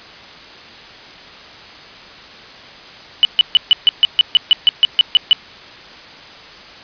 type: tone bursts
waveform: sine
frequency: 2974 Hz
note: F#7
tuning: 8 cents sharp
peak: -5 dBFS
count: 14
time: 3.23-5.33 s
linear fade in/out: 0 ms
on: 20 ms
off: 140 ms
effects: white hiss -37 dBFS RMS until 6.83 s + resampled to 11025 Hz